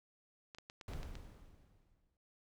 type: clicks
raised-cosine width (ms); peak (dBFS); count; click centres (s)
0.2; -33; 7; 0.548 / 0.585 / 0.699 / 0.812 / 0.935 / 1.031 / 1.154
type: noise with exponential decay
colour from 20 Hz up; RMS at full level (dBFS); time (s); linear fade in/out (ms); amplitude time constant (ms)
brown; -41; 0.88-2.17; 2; 280
effects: none